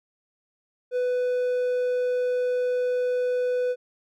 triangle tone, 497.4 Hz, B4, 12 cents sharp, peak -20 dBFS, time 0.91-3.76 s, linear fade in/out 50 ms, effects none

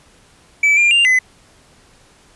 triangle tone with pitch steps, 2304 / 2395 / 2790 / 2023 Hz, D7 / D7 / F7 / B6, -34 / +33 / -2 / +41 cents, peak -8 dBFS, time 0.63-1.19 s, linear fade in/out 5 ms, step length 140 ms, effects pink hiss -50 dBFS RMS until 2.35 s + resampled to 24000 Hz

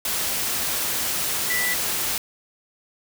sine tone in noise, 1975.5 Hz, B6, in tune, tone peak -23 dBFS, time 1.5-1.74 s, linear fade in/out 2 ms, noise white, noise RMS -25 dBFS, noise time 0.05-2.18 s, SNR -1 dB, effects none

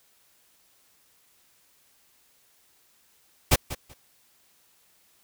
pink noise with echo, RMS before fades -18 dBFS, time 3.51-3.56 s, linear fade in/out 10 ms, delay 190 ms, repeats 2, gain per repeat -15 dB, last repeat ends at 3.94 s, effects white hiss -63 dBFS RMS until 5.23 s

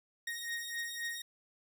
sawtooth beating tone pair, 1864.7 / 1868.5 Hz, A#6 / A#6, 0 / +4 cents, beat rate 3.8 Hz, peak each -38 / -36 dBFS, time 0.27-1.22 s, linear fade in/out 5 ms, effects none

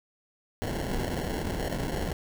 pink noise with sample-and-hold, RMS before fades -31 dBFS, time 0.62-2.13 s, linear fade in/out 0 ms, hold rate 1225 Hz, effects none

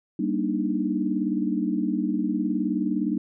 sine chord, Eb major seventh, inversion first, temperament just, 194.45 / 233.3 / 291.7 / 311.1 Hz, G3 / Bb3 / D4 / Eb4, -14 / +2 / -12 / 0 cents, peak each -28 dBFS, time 0.19-3.18 s, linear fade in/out 5 ms, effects none

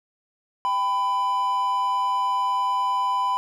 triangle tone pair together, 790 / 1000.7 Hz, G5 / B5, +13 / +23 cents, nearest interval major third, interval 410 cents, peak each -28 / -19 dBFS, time 0.65-3.37 s, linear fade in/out 0 ms, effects none

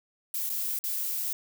violet noise with dropouts, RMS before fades -31 dBFS, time 0.34-1.33 s, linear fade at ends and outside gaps 2 ms, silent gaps 0.494-0.499 / 0.79-0.839 s, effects none

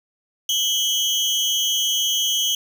30% pulse tone pair together, 2994 / 3244 Hz, F#7 / G#7, +20 / -41 cents, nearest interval minor second, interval 139 cents, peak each -19 / -18 dBFS, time 0.49-2.55 s, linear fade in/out 2 ms, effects none

